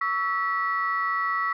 sine tone cluster, 1126 / 1311 / 1943 Hz, C#6 / E6 / B6, +27 / -10 / -29 cents, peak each -27 dBFS, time 0.01-1.53 s, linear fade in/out 5 ms, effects tanh soft clip ceiling -15 dBFS

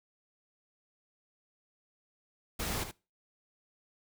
pink noise with echo, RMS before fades -35 dBFS, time 2.59-2.84 s, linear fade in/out 10 ms, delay 75 ms, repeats 1, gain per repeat -9 dB, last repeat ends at 2.915 s, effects noise-tail reverb RT60 0.3 s tail -22 dB re dry

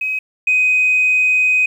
sine tone pair in turn, 2534 / 2508 Hz, D#7 / D#7, +31 / +13 cents, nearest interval unison, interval 18 cents, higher first, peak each -17 / -10 dBFS, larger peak second, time 0.01-0.19 / 0.47-1.66 s, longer second, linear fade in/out 5 ms, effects tanh soft clip ceiling -7 dBFS + 8-bit

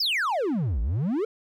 triangle exponential two-way sweep, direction down then up, 5410 to 51.91 to 469.8 Hz, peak -21 dBFS, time 0-1.25 s, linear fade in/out 5 ms, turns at 0.81 s, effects none

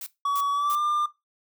blue noise bursts, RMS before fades -36 dBFS, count 3, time 0.01-0.752 s, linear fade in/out 2 ms, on 54 ms, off 290 ms
triangle tone with pitch glide, 1132 to 1197.2 Hz, C#6 to D6, +36 to +33 cents, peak -20 dBFS, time 0.25-1.06 s, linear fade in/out 5 ms, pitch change +97 cents, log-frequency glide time 0.52-0.81 s
effects noise-tail reverb RT60 0.2 s tail -17 dB re dry

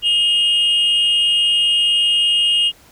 sine tone pair together, 2852 / 3201 Hz, F7 / G7, +36 / +36 cents, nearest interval major second, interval 200 cents, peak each -11 / -19 dBFS, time 0.02-2.72 s, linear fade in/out 50 ms, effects tanh soft clip ceiling -10 dBFS + pink hiss -48 dBFS RMS until 2.91 s

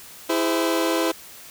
sawtooth chord, E augmented, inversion none, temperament just, 329.6 / 412 / 515 Hz, E4 / G#4 / B#4, 0 / -14 / -28 cents, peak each -18 / -24 / -21 dBFS, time 0.29-1.12 s, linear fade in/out 10 ms, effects white hiss -43 dBFS RMS until 1.5 s

